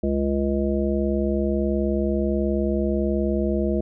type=harmonic tone; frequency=69.3 Hz; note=C#2; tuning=in tune; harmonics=1 / 3 / 5 / 7 / 9; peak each=-26 / -24 / -25 / -30 / -29 dBFS; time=0.03-3.81 s; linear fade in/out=5 ms; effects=none